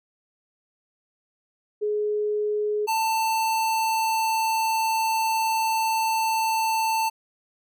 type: tone pair in turn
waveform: sine / square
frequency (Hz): 420.1 / 890.2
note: G#4 / A5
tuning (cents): +20 / +20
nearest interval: octave + minor second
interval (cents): 1300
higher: second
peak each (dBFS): -22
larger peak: neither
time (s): 1.81-2.87 / 2.87-7.1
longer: second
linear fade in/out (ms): 20
effects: none